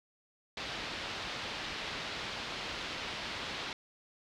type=low-pass noise; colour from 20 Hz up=white; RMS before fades=-40 dBFS; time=0.57-3.73 s; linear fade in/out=2 ms; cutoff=4200 Hz; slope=24 dB/octave; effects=none